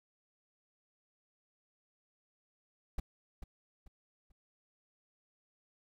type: noise with echo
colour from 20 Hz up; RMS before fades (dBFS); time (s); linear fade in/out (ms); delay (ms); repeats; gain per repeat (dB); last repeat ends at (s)
brown; -33; 2.98-3; 5; 440; 3; -10; 4.32
effects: none